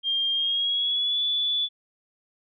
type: tone with pitch glide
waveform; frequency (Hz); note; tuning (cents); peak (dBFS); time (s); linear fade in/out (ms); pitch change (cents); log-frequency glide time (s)
sine; 3204 to 3454; G7 to A7; +37 to -33; -22; 0.03-1.69; 50; +130; 0.32-1.21
effects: none